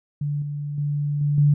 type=tone with level steps; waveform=sine; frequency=145.7 Hz; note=D3; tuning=13 cents flat; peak=-22 / -26 / -21 / -18 / -13 dBFS; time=0.21-1.54 s; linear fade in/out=5 ms; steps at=0.42 / 0.78 / 1.21 / 1.38 s; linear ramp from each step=2 ms; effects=none